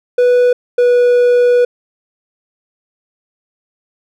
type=tone pair in turn; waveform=triangle; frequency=492.4 / 488.4 Hz; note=B4 / B4; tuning=-5 / -19 cents; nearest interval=unison; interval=14 cents; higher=first; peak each=-5 dBFS; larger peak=neither; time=0.18-0.53 / 0.78-1.65 s; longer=second; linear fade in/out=5 ms; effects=none